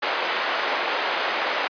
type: band-pass noise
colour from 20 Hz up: pink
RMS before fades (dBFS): -25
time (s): 0.02-1.68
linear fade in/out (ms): 10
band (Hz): 580 to 2900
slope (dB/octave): 12
effects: high-pass 300 Hz 12 dB/octave + resampled to 11025 Hz